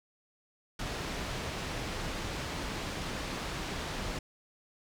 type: low-pass noise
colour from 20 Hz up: pink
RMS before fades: -37 dBFS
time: 0.79-4.19 s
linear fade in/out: 5 ms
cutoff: 5600 Hz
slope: 12 dB/octave
effects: none